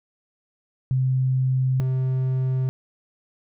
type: tone pair in turn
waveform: sine / triangle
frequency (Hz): 130.1 / 130.1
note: C3 / C3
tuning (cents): -9 / -9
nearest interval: unison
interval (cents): 0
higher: neither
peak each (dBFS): -18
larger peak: neither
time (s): 0.91-1.8 / 1.8-2.69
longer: neither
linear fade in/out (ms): 0
effects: none